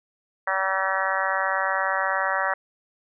harmonic tone, 191.3 Hz, G3, 42 cents flat, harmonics 3 / 4 / 5 / 6 / 7 / 8 / 9 / 10, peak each -30 / -30 / -30 / -30 / -30 / -30 / -30 / -30 dBFS, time 0.47-2.54 s, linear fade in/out 5 ms, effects none

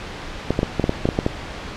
clicks, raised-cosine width 2 ms, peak -4 dBFS, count 10, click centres 0.506 / 0.591 / 0.631 / 0.797 / 0.841 / 0.894 / 1.055 / 1.089 / 1.189 / 1.264 s, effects pink hiss -32 dBFS RMS until 1.76 s + low-pass 4000 Hz 12 dB/octave

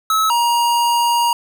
square tone pair in turn, 1295 / 945.7 Hz, E6 / A#5, -31 / +25 cents, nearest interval perfect fourth, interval 544 cents, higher first, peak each -14 dBFS, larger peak neither, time 0.1-0.3 / 0.3-1.33 s, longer second, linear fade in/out 2 ms, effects none

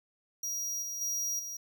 45% pulse tone with level steps, 5740 Hz, F8, 47 cents sharp, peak -33 / -36 / -31 / -38 dBFS, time 0.43-1.57 s, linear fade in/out 5 ms, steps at 0.82 / 1.01 / 1.39 s, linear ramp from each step 5 ms, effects none

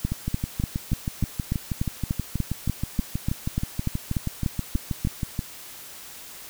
two click trains, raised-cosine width 5 ms, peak -11 / -13 dBFS, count 18 / 34, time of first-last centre 0.05-5.05 / 0.12-5.392 s, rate 3.4 / 6.26 Hz, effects white hiss -42 dBFS RMS until 6.49 s

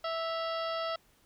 harmonic tone with a mistuned harmonic, 657 Hz, E5, 6 cents flat, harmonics 1 / 2 / 3 / 4 / 5 / 6 / 7 / 8, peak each -34 / -36 / -45 / -47 / -45 / -49 / -47 / -49 dBFS, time 0.04-0.96 s, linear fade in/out 5 ms, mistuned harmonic 4, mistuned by +100 cents, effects pink hiss -66 dBFS RMS until 1.25 s

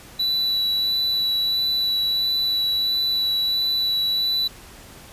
triangle tone with vibrato, 3951 Hz, B7, in tune, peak -18 dBFS, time 0.19-4.48 s, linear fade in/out 10 ms, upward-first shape sine, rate 1.5 Hz, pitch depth 10 cents each way, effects pink hiss -44 dBFS RMS until 5.12 s + resampled to 32000 Hz

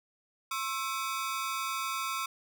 sawtooth ring-modulated tone, 1200 Hz, D6, 37 cents sharp, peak -25 dBFS, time 0.51-2.26 s, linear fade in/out 5 ms, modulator 126 Hz, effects none

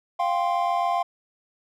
triangle chord, F suspended second, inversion none, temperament just, 698.5 / 785.8 / 1047.7 Hz, F5 / G5 / C6, 0 / +4 / +2 cents, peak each -22 / -25 / -25 dBFS, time 0.19-1.03 s, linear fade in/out 10 ms, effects none

